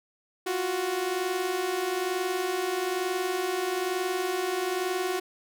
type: tone pair together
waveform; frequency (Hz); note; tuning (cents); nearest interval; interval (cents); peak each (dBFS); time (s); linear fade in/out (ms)
sawtooth; 349.2 / 370.3; F4 / F#4; 0 / +1; minor second; 101; -29 / -24; 0.46-5.2; 10
effects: none